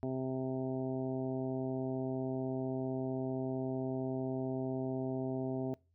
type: harmonic tone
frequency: 130.8 Hz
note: C3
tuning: in tune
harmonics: 1 / 2 / 3 / 4 / 5 / 6 / 7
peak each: -40 / -37 / -40 / -52 / -42 / -51 / -56 dBFS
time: 0.03-5.74 s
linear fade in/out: 0 ms
effects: noise-tail reverb RT60 0.3 s tail -24 dB re dry + added 85 Hz sine -70 dBFS peak until 5.94 s